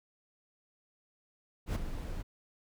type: noise with ADSR envelope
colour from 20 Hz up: brown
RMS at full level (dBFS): -27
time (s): 1.66-2.23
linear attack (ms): 89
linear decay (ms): 18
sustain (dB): -11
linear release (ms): 19
effects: none